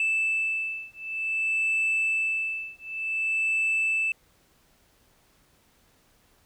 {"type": "beating tone pair", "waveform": "sine", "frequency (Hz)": [2637, 2637.54], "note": ["E7", "E7"], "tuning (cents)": [0, 0], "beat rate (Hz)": 0.54, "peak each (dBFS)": -26, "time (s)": [0, 4.12], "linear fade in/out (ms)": 2, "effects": ["tanh soft clip ceiling -20 dBFS", "pink hiss -63 dBFS RMS until 6.45 s"]}